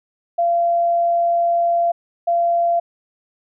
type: tone pair in turn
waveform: sine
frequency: 686 / 686 Hz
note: F5 / F5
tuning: -31 / -31 cents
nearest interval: unison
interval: 0 cents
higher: neither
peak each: -14 dBFS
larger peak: neither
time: 0.38-1.92 / 2.27-2.8 s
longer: first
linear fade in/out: 10 ms
effects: none